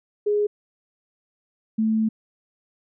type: tone pair in turn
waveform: sine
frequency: 415.3 / 220 Hz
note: G#4 / A3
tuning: 0 / 0 cents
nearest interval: major seventh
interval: 1100 cents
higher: first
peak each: -18 dBFS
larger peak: neither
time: 0.26-0.47 / 1.78-2.09 s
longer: second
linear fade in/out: 10 ms
effects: none